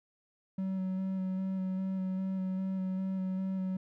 triangle tone with vibrato, 188.8 Hz, F#3, 35 cents sharp, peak -29 dBFS, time 0.58-3.77 s, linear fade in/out 5 ms, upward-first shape square, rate 2.5 Hz, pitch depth 14 cents each way, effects none

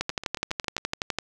two click trains, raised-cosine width 0.2 ms, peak -9 / -18 dBFS, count 15 / 6, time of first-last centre 0.01-1.186 / 0.1-0.78 s, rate 11.9 / 7.35 Hz, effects none

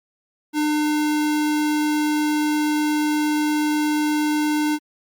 square tone, 301.4 Hz, D4, 45 cents sharp, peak -19 dBFS, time 0.53-4.79 s, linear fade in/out 50 ms, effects Opus 48 kbps

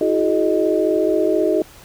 sine tone cluster, 323.9 / 368.1 / 422.7 / 619 Hz, E4 / F#4 / G#4 / D#5, -30 / -9 / +31 / -9 cents, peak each -20 dBFS, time 0.01-1.62 s, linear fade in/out 2 ms, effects pink hiss -44 dBFS RMS until 1.84 s

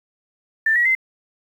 sine tone with pitch steps, 1779 / 1917.7 / 2067 Hz, A6 / A#6 / C7, +19 / +49 / -22 cents, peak -14 dBFS, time 0.66-0.951 s, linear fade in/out 5 ms, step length 97 ms, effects 8-bit

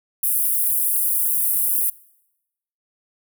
pink high-pass noise, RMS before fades -20 dBFS, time 0.23-1.9 s, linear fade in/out 5 ms, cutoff 9900 Hz, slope 48 dB/octave, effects noise-tail reverb RT60 0.9 s tail -23 dB re dry

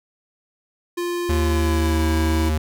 square tone with pitch glide, 349.2 to 325.8 Hz, F4 to E4, 0 to -20 cents, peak -23 dBFS, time 0.97-2.5 s, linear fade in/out 10 ms, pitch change -120 cents, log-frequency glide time 1.3-2.04 s
square tone, 77.5 Hz, D#2, 6 cents flat, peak -19 dBFS, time 1.29-2.58 s, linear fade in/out 5 ms
effects none

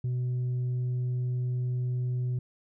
sine tone, 124.8 Hz, B2, 19 cents sharp, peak -24 dBFS, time 0.04-2.39 s, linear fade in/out 5 ms, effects tanh soft clip ceiling -26 dBFS

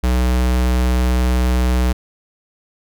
square tone, 62.2 Hz, B1, 13 cents sharp, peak -14 dBFS, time 0.03-1.93 s, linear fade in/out 10 ms, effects none

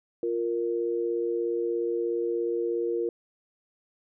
sine tone pair together, 349.2 / 466.1 Hz, F4 / A#4, 0 / 0 cents, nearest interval perfect fourth, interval 500 cents, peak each -28 dBFS, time 0.23-3.09 s, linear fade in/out 2 ms, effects none

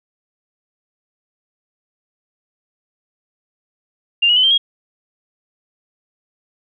sine tone with pitch steps, 2794 / 2908 / 3026 / 3149 / 3277 Hz, F7 / F#7 / F#7 / G7 / G#7, 0 / -31 / +38 / +7 / -24 cents, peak -10 dBFS, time 4.22-4.58 s, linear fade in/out 10 ms, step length 72 ms, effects none

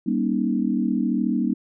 sine chord, Eb dominant seventh, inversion first, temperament equal with one note detuned, 196 / 238.3 / 277.2 / 311.1 Hz, G3 / Bb3 / Db4 / Eb4, 0 / +38 / 0 / 0 cents, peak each -25 / -23 / -27 / -27 dBFS, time 0.06-1.54 s, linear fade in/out 10 ms, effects none

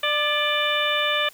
harmonic tone with a mistuned harmonic, 594 Hz, D5, 20 cents sharp, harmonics 1 / 2 / 3 / 4 / 5 / 6, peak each -27 / -27 / -27 / -27 / -27 / -27 dBFS, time 0.03-1.29 s, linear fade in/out 5 ms, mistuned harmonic 3, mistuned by -40 cents, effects white hiss -50 dBFS RMS until 1.33 s

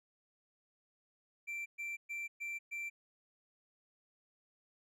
triangle tone bursts, 2349 Hz, D7, in tune, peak -37 dBFS, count 5, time 1.47-2.9 s, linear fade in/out 20 ms, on 190 ms, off 120 ms, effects none

